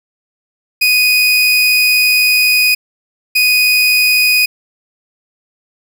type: tone bursts at uneven times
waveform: 30% pulse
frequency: 2489 Hz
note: D#7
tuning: in tune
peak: -6 dBFS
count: 2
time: 0.81-2.75 / 3.35-4.46 s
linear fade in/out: 10 ms
effects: none